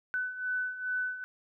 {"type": "beating tone pair", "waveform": "sine", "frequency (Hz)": [1500, 1502.4], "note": ["F#6", "F#6"], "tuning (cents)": [23, 26], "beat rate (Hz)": 2.4, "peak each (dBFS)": [-37, -32], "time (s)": [0.14, 1.24], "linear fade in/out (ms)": 0, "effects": []}